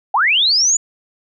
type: linear sweep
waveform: sine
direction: up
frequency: 719 to 7040 Hz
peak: -11 dBFS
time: 0.14-0.77 s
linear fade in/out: 5 ms
effects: none

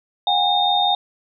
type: tone cluster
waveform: sine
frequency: 726 / 811 / 3669 Hz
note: F#5 / G#5 / A#7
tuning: -33 / -41 / -28 cents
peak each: -21 / -19 / -19 dBFS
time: 0.27-0.95 s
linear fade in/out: 2 ms
effects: none

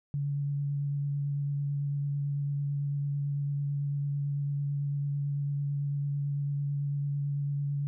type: tone with vibrato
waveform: sine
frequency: 142.4 Hz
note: C#3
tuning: 47 cents sharp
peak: -28 dBFS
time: 0.14-7.87 s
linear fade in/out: 0 ms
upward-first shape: sine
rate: 9 Hz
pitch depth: 12 cents each way
effects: none

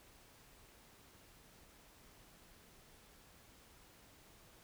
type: silence
effects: pink hiss -63 dBFS RMS until 4.63 s

